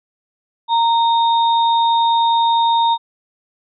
sine tone pair together, 925 / 3694 Hz, A#5 / A#7, -14 / -16 cents, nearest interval 2 octaves, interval 2398 cents, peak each -12 / -22 dBFS, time 0.68-2.98 s, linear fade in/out 50 ms, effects none

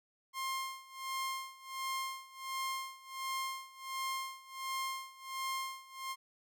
sawtooth tone with tremolo, 1061 Hz, C6, 24 cents sharp, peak -31 dBFS, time 0.33-6.16 s, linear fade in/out 50 ms, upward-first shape sine, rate 1.4 Hz, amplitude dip 90%, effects none

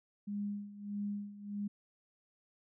sine tone with tremolo, 204.2 Hz, G#3, 29 cents flat, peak -34 dBFS, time 0.27-1.68 s, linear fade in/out 10 ms, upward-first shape sine, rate 1.6 Hz, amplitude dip 80%, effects none

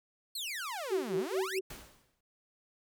sawtooth exponential two-way sweep, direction down then up, 4444 to 155.56 to 2833 Hz, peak -33 dBFS, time 0.35-1.59 s, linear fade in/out 5 ms, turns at 1.16 s
sine tone with tremolo, 380 Hz, F#4, 46 cents sharp, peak -28 dBFS, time 0.9-1.61 s, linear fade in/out 20 ms, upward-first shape sine, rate 4.6 Hz, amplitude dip 90%
pink noise with exponential decay, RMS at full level -43 dBFS, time 1.7-2.21 s, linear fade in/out 5 ms, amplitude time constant 110 ms
effects none

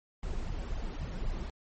brown noise with flanger, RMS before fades -35 dBFS, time 0.23-1.5 s, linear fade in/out 2 ms, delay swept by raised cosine 0.99 to 5.59 ms, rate 3.8 Hz, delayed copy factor +0.65, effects MP3 32 kbps

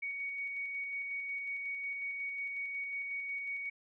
sine tone with tremolo, 2239 Hz, C#7, 17 cents sharp, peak -35 dBFS, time 0.02-3.7 s, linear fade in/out 10 ms, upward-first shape square, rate 5.5 Hz, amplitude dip 25%, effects none

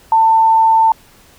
sine tone, 894 Hz, A5, 27 cents sharp, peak -7 dBFS, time 0.12-0.92 s, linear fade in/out 2 ms, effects pink hiss -46 dBFS RMS until 1.38 s

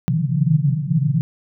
pink band-pass noise, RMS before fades -18 dBFS, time 0.08-1.21 s, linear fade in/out 0 ms, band 130 to 170 Hz, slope 96 dB/octave, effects none

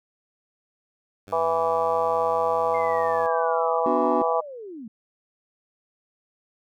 10% pulse tone, 98.1 Hz, G2, 2 cents sharp, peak -33 dBFS, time 1.27-3.27 s, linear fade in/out 5 ms
harmonic tone, 164.81 Hz, E3, in tune, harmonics 3 / 4 / 5 / 6 / 7, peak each -25 / -26 / -27 / -28 / -28 dBFS, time 1.32-4.41 s, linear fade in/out 10 ms
sine linear sweep, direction down, 2120 to 205 Hz, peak -35 dBFS, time 2.74-4.88 s, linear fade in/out 5 ms
triangle chord, B minor, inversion none, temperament equal, 246.9 / 293.7 / 370 Hz, B3 / D4 / F#4, 0 / 0 / 0 cents, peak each -26 dBFS, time 3.86-4.22 s, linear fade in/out 2 ms
effects none

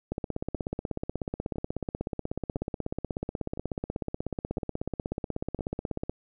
two click trains, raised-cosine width 2 ms, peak -24 / -17 dBFS, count 6 / 99, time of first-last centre 0.55-5.59 / 0.12-6.096 s, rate 0.992 / 16.4 Hz, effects none

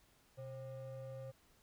triangle ring-modulated tone, 330 Hz, E4, 2 cents sharp, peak -40 dBFS, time 0.37-1.32 s, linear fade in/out 20 ms, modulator 204 Hz, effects pink hiss -70 dBFS RMS until 1.62 s

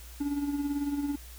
triangle tone with tremolo, 286.4 Hz, D4, 43 cents flat, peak -24 dBFS, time 0.2-1.16 s, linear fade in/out 10 ms, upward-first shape sine, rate 18 Hz, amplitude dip 55%, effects added 60 Hz sine -45 dBFS peak until 1.38 s + white hiss -51 dBFS RMS until 1.38 s

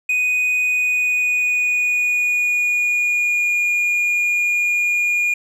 triangle tone with pitch glide, 2489 to 2431 Hz, D#7 to D#7, 0 to -41 cents, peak -14 dBFS, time 0.09-5.34 s, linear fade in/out 5 ms, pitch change -41 cents, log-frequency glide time 0.59-3.56 s, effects none

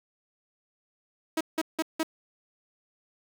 sawtooth tone bursts, 320 Hz, D#4, 49 cents sharp, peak -21 dBFS, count 4, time 1.37-2.032 s, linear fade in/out 5 ms, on 38 ms, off 170 ms, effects 8-bit

